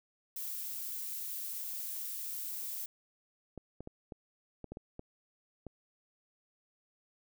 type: noise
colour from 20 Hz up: violet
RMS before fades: -40 dBFS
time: 0.36-2.86 s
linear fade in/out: 5 ms
type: clicks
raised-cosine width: 2 ms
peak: -30 dBFS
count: 9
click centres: 3.577 / 3.806 / 3.874 / 4.122 / 4.643 / 4.72 / 4.771 / 4.994 / 5.667 s
effects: none